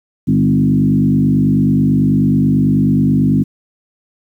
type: tone with frequency modulation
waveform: sine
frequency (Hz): 205.7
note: G#3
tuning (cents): -16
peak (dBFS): -9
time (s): 0.27-3.44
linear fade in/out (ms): 20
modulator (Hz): 49.2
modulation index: 1.6
effects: 8-bit